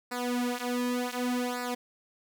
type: tone with flanger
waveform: sawtooth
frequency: 246.2 Hz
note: B3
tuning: 5 cents flat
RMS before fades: -31 dBFS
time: 0.11-1.75 s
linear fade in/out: 10 ms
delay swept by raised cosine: 0.31 to 5.51 ms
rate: 0.67 Hz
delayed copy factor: -0.9
effects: none